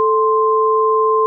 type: tone pair together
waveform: sine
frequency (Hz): 438.6 / 1046.5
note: A4 / C6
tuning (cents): -6 / 0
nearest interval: octave + minor third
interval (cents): 1506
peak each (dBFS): -14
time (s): 0-1.26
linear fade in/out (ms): 0
effects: none